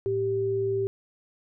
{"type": "tone pair together", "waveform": "sine", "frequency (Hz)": [110.46, 390.9], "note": ["A2", "G4"], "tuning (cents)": [7, -5], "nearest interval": "octave + minor seventh", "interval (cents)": 2188, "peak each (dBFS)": [-33, -24], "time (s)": [0.06, 0.87], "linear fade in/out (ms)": 0, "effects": []}